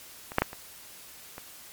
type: clicks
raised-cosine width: 0.5 ms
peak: -23 / -6 / -7 / -24 / -24 dBFS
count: 5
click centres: 0.319 / 0.384 / 0.42 / 0.531 / 1.381 s
effects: white hiss -48 dBFS RMS until 1.72 s + MP3 96 kbps